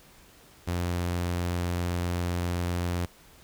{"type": "tone", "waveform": "sawtooth", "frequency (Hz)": 87.7, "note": "F2", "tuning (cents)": 8, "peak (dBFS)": -23, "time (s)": [0.67, 3.06], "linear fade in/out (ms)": 10, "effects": ["pink hiss -55 dBFS RMS until 3.43 s"]}